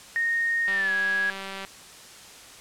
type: tone with pitch glide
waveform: sine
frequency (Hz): 1852 to 1659.5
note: A#6 to G#6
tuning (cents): -12 to -2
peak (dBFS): -22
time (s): 0.16-1.3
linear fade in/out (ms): 0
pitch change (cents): -190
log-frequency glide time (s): 0.71-0.94
type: click train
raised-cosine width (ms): 0.3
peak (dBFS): -20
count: 189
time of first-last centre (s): 0.68-1.649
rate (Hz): 194
effects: white hiss -46 dBFS RMS until 2.6 s + low-pass 9000 Hz 12 dB/octave